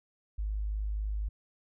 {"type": "tone", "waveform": "sine", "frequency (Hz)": 51.91, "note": "G#1", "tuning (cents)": 0, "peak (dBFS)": -30, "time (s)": [0.38, 1.29], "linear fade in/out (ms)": 10, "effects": []}